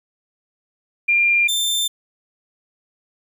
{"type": "tone pair in turn", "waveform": ["sine", "sawtooth"], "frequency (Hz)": [2394, 3572], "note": ["D7", "A7"], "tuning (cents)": [33, 25], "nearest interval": "perfect fifth", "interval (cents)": 692, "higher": "second", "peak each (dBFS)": [-13, -15], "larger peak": "first", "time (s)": [[1.08, 1.48], [1.48, 1.88]], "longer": "neither", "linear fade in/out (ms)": 10, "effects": ["9-bit"]}